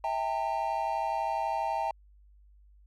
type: tone cluster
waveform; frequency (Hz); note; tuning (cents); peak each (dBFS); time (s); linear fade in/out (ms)
triangle; 650 / 797 / 909; E5 / G5 / A#5; -24 / +28 / -44; -33 / -30 / -30; 0.04-1.91; 2
effects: added 50 Hz sine -55 dBFS peak until 2.86 s